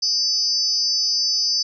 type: tone cluster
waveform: sine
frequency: 4713 / 5190 / 6000 Hz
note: D8 / E8 / F#8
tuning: +5 / -28 / +23 cents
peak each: -21 / -21 / -27 dBFS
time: 0.02-1.63 s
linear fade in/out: 10 ms
effects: none